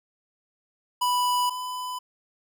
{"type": "tone pair in turn", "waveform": "square", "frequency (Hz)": [988, 1001.2], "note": ["B5", "B5"], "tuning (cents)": [0, 23], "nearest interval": "unison", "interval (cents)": 23, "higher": "second", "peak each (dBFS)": [-22, -31], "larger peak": "first", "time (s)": [[1.01, 1.5], [1.5, 1.99]], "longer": "neither", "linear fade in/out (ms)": 10, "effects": []}